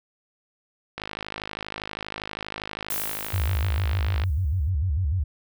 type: click train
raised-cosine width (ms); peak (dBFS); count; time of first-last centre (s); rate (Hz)
0.3; -15; 172; 0.98-4.237; 52.5
type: noise with exponential decay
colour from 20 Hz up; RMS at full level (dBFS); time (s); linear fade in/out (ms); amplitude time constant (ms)
violet; -27; 2.9-4.7; 5; 390
type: tone with vibrato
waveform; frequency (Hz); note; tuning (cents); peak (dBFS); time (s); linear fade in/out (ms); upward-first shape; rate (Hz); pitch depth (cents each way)
sine; 81.5; E2; -19; -21; 3.33-5.24; 10; square; 6.7; 240
effects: none